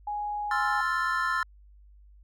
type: tone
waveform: sine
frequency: 830.6 Hz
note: G#5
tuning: in tune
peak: -29 dBFS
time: 0.07-0.81 s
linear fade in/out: 5 ms
type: chord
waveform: triangle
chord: F major seventh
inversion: second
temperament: equal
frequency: 1046.5 / 1318.5 / 1396.9 / 1760 Hz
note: C6 / E6 / F6 / A6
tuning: 0 / 0 / 0 / 0 cents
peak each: -29 dBFS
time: 0.51-1.43 s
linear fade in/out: 2 ms
effects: added 50 Hz sine -51 dBFS peak until 2.23 s